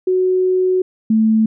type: tone pair in turn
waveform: sine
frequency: 370 / 220 Hz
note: F#4 / A3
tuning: 0 / 0 cents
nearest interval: major sixth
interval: 900 cents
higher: first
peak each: -12 / -10 dBFS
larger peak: second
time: 0.07-0.82 / 1.1-1.46 s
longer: first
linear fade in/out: 5 ms
effects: none